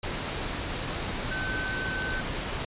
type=tone in noise; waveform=sine; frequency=1528 Hz; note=G6; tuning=45 cents flat; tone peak=-31 dBFS; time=1.31-2.21 s; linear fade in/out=5 ms; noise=pink; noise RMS=-32 dBFS; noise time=0.03-2.65 s; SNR=-2 dB; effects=resampled to 8000 Hz